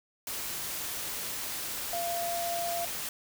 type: tone in noise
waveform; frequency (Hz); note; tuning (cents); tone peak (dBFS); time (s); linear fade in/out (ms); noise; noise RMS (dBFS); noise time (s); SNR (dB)
sine; 688; F5; -26; -31; 1.93-2.85; 2; white; -36; 0.27-3.09; +2
effects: none